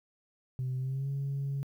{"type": "tone with pitch glide", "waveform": "sine", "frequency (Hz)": [128.7, 138.74], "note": ["C3", "C#3"], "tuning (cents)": [-28, 2], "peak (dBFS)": -29, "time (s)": [0.59, 1.63], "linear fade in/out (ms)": 0, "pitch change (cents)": 130, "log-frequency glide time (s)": [0.77, 1.09], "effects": ["tanh soft clip ceiling -28 dBFS", "11-bit"]}